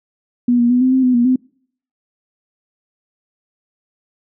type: tone with pitch steps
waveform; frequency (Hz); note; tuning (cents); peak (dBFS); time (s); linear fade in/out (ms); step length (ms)
sine; 243.4 / 238.4 / 247.5 / 257.6 / 261.4 / 251.9 / 239.1 / 256.4; B3 / A#3 / B3 / C4 / C4 / B3 / A#3 / C4; -25 / +39 / +4 / -27 / -1 / +34 / +44 / -35; -10; 0.48-1.36; 5; 110
effects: noise-tail reverb RT60 0.6 s tail -26 dB re dry